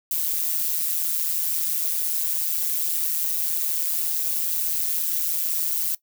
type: noise with amplitude modulation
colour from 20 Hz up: violet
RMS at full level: -21 dBFS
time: 0.11-5.95 s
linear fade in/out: 2 ms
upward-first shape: sine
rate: 162 Hz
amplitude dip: 80%
effects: noise-tail reverb RT60 0.1 s tail -19 dB re dry